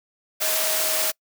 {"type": "tone in noise", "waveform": "sine", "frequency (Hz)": 632, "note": "D#5", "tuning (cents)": 27, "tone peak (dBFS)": -31, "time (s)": [0.4, 1.12], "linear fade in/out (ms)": 20, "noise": "white", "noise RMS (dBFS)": -23, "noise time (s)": [0.4, 1.12], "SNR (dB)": -11, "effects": ["noise-tail reverb RT60 0.1 s tail -26 dB re dry", "high-pass 400 Hz 12 dB/octave"]}